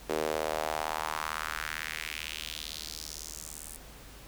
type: tone with high-pass filter sweep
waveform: sawtooth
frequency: 77.8 Hz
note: D#2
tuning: in tune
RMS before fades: -36 dBFS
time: 0.09-3.77 s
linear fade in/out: 10 ms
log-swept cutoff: 410 to 9400 Hz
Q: 2.4
effects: added 50 Hz sine -51 dBFS peak until 4.27 s + pink hiss -51 dBFS RMS until 4.27 s